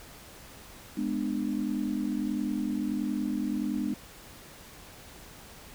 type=chord; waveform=sine; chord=G# diminished; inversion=none; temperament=just; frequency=207.7 / 249.2 / 299 Hz; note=G#3 / B3 / D4; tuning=0 / +16 / +31 cents; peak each=-32 dBFS; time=0.97-3.94 s; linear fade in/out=5 ms; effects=pink hiss -49 dBFS RMS until 5.74 s